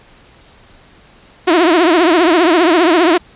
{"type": "tone with vibrato", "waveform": "sawtooth", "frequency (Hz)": 338.3, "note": "E4", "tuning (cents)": 45, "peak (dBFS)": -4, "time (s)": [1.47, 3.18], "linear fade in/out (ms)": 10, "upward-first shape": "triangle", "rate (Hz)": 15, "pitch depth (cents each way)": 190, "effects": ["pink hiss -45 dBFS RMS until 3.35 s", "resampled to 8000 Hz"]}